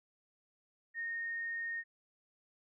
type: tone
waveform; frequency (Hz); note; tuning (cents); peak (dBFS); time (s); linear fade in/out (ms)
sine; 1847; A#6; -16; -36; 0.94-1.84; 50
effects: none